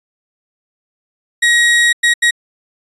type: tone bursts at uneven times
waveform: 35% pulse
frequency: 1896 Hz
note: A#6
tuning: 29 cents sharp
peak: -7 dBFS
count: 3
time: 1.42-1.93 / 2.03-2.14 / 2.22-2.31 s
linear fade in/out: 10 ms
effects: resampled to 24000 Hz